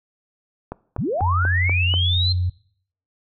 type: click train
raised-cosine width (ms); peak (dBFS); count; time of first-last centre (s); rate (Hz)
1; -15; 6; 0.72-1.94; 4.1
type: linear sweep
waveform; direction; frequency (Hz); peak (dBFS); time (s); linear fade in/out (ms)
sine; up; 68.8 to 4186; -20; 0.98-2.33; 10
type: tone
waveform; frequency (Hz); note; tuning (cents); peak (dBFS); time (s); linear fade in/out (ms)
sine; 90; F#2; -47; -18; 1.21-2.5; 10
effects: noise-tail reverb RT60 0.6 s tail -21 dB re dry